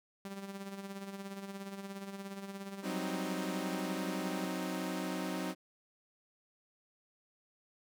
sawtooth tone with tremolo, 196.6 Hz, G3, 5 cents sharp, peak -36 dBFS, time 0.25-4.45 s, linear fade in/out 0 ms, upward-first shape sine, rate 17 Hz, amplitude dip 55%
sawtooth chord, C diminished, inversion second, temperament equal, 185 / 261.6 / 311.1 Hz, Gb3 / C4 / Eb4, 0 / 0 / 0 cents, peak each -35 / -37 / -36 dBFS, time 2.82-5.55 s, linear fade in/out 50 ms
effects none

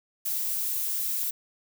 violet noise, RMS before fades -29 dBFS, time 0.25-1.31 s, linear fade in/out 10 ms, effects none

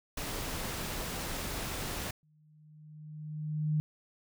pink noise, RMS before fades -37 dBFS, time 0.17-2.11 s, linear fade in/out 5 ms
sine tone with exponential growth, 152.8 Hz, D#3, 31 cents flat, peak -25 dBFS, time 2.23-3.8 s, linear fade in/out 0 ms, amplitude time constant 340 ms
effects none

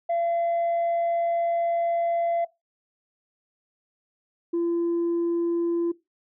sine tone pair in turn, 681 / 340.5 Hz, F5 / F4, -44 / -44 cents, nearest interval octave, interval 1200 cents, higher first, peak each -20 dBFS, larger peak neither, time 0.09-2.45 / 4.53-5.92 s, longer first, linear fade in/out 10 ms, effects noise-tail reverb RT60 0.2 s tail -19 dB re dry + tanh soft clip ceiling -20 dBFS

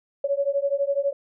sine beating tone pair, 554.4 / 566.4 Hz, C#5 / C#5, 0 / +37 cents, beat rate 12 Hz, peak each -24 dBFS, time 0.24-1.13 s, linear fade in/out 5 ms, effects none

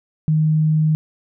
sine tone, 155.56 Hz, D#3, in tune, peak -13 dBFS, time 0.28-0.95 s, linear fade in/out 0 ms, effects none

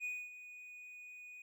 triangle tone with ADSR envelope, 2474 Hz, D#7, 10 cents flat, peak -35 dBFS, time 0-1.42 s, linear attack 44 ms, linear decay 250 ms, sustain -13 dB, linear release 3 ms, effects none

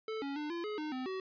square tone with pitch steps, 438.9 / 278.8 / 299.6 / 341.1 / 422.6 / 305.5 / 257.2 / 377.8 Hz, A4 / C#4 / D4 / F4 / G#4 / D#4 / C4 / F#4, -4 / +10 / +35 / -41 / +30 / -32 / -30 / +36 cents, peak -37 dBFS, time 0.08-1.2 s, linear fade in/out 2 ms, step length 140 ms, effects resampled to 11025 Hz

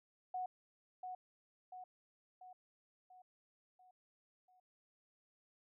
sine tone with echo, 736 Hz, F#5, 9 cents flat, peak -38 dBFS, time 0.34-0.46 s, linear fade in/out 5 ms, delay 690 ms, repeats 6, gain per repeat -5 dB, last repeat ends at 4.6 s, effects none

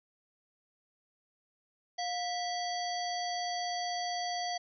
harmonic tone with a mistuned harmonic, 656 Hz, E5, 9 cents flat, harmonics 1 / 3 / 5 / 7 / 9, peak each -34 / -43 / -44 / -40 / -45 dBFS, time 1.98-4.58 s, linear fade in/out 10 ms, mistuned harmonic 1, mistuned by +140 cents, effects none

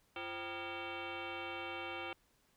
sine tone with frequency modulation, 960 Hz, B5, 49 cents flat, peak -40 dBFS, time 0.16-2.13 s, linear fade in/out 2 ms, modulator 435 Hz, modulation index 4.9, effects pink hiss -73 dBFS RMS until 2.56 s

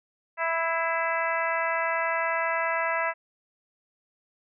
harmonic tone with a mistuned harmonic, 329.6 Hz, E4, in tune, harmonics 2 / 3 / 4 / 5 / 6 / 7 / 8, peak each -30 / -30 / -32 / -32 / -31 / -40 / -37 dBFS, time 0.37-3.14 s, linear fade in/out 50 ms, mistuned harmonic 6, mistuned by +27 cents, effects none

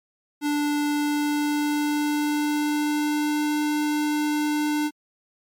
square tone with pitch glide, 293.7 to 299.2 Hz, D4 to D4, 0 to +32 cents, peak -22 dBFS, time 0.41-4.91 s, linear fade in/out 50 ms, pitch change +32 cents, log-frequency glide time 0.81-3.55 s, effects MP3 96 kbps

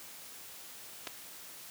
clicks, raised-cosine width 0.2 ms, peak -21 dBFS, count 2, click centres 1.071 / 1.074 s, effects white hiss -49 dBFS RMS until 1.7 s + high-pass 100 Hz 12 dB/octave

